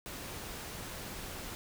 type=noise; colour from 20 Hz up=pink; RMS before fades=-43 dBFS; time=0.06-1.55 s; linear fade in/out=0 ms; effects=none